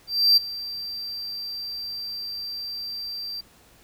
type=tone with ADSR envelope; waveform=triangle; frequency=4699 Hz; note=D8; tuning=in tune; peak=-11 dBFS; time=0.07-3.41 s; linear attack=300 ms; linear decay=13 ms; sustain=-18 dB; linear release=8 ms; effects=pink hiss -55 dBFS RMS until 3.83 s